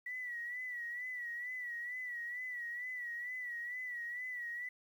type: tone with vibrato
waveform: sine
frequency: 1948 Hz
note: B6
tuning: 24 cents flat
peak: -39 dBFS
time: 0.06-4.69 s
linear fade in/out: 5 ms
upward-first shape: sine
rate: 2.2 Hz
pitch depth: 61 cents each way
effects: 11-bit